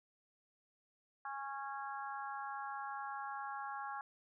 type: harmonic tone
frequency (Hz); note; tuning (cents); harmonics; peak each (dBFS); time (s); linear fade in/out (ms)
275.2; C#4; -12; 3 / 4 / 5 / 6; -44 / -46 / -48 / -50; 1.25-4.01; 2
effects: none